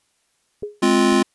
clicks, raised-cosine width 3 ms, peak -25 dBFS, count 2, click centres 0.625 / 1.124 s
sine tone with exponential decay, 415.3 Hz, G#4, in tune, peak -21 dBFS, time 0.63-0.81 s, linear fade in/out 2 ms, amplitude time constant 38 ms
square chord, F minor, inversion first, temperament just, 209.5 / 261.9 / 349.2 Hz, Ab3 / C4 / F4, +15 / +2 / 0 cents, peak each -20 / -19 / -18 dBFS, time 0.82-1.23 s, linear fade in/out 10 ms
effects white hiss -66 dBFS RMS until 1.34 s + resampled to 24000 Hz

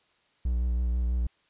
triangle tone with vibrato, 60.5 Hz, B1, 35 cents flat, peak -22 dBFS, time 0.45-1.27 s, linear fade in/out 5 ms, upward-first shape sine, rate 6.1 Hz, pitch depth 38 cents each way, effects white hiss -67 dBFS RMS until 1.49 s + resampled to 8000 Hz

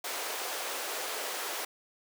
pink high-pass noise, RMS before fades -36 dBFS, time 0.04-1.65 s, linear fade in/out 5 ms, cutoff 430 Hz, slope 24 dB/octave, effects none

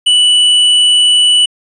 triangle tone with hard clipping, 2963 Hz, F#7, 2 cents sharp, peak -7 dBFS, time 0.06-1.46 s, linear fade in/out 10 ms, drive 9 dB, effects resampled to 24000 Hz

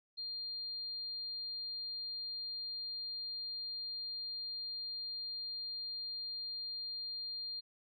sine tone, 4200 Hz, C8, 6 cents sharp, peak -39 dBFS, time 0.17-7.61 s, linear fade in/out 20 ms, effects none

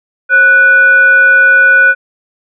sine tone with frequency modulation, 1480 Hz, F#6, in tune, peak -3 dBFS, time 0.29-1.95 s, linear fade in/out 50 ms, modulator 943 Hz, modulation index 0.29, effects none

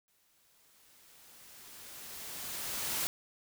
white noise with exponential growth, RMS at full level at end -33 dBFS, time 0.08-3.07 s, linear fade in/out 0 ms, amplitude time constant 650 ms, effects none

